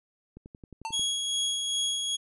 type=click train; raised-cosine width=3 ms; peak=-32 dBFS; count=8; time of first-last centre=0.37-0.995 s; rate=11.2 Hz
type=tone with exponential decay; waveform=square; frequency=896 Hz; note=A5; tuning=31 cents sharp; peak=-29 dBFS; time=0.85-1.04 s; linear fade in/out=1 ms; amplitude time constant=41 ms
type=tone with tremolo; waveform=sawtooth; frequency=3322 Hz; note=G#7; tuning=in tune; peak=-22 dBFS; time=0.92-2.17 s; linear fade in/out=20 ms; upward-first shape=sine; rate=2.5 Hz; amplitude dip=35%
effects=resampled to 24000 Hz